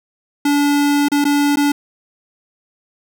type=tone with dropouts; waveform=square; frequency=288 Hz; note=D4; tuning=34 cents flat; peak=-13 dBFS; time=0.45-1.72 s; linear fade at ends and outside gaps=5 ms; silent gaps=1.085-1.117 / 1.243-1.251 / 1.559-1.57 s; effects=none